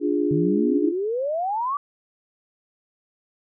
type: chord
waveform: sine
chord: D diminished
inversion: none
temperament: equal with one note detuned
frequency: 293.7 / 349.2 / 413.4 Hz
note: D4 / F4 / Ab4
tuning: 0 / 0 / -8 cents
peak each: -22 / -24 / -25 dBFS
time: 0-0.93 s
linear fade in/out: 50 ms
type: exponential sweep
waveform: sine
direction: up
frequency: 144.2 to 1174.7 Hz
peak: -22 dBFS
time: 0.31-1.77 s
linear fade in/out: 2 ms
effects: none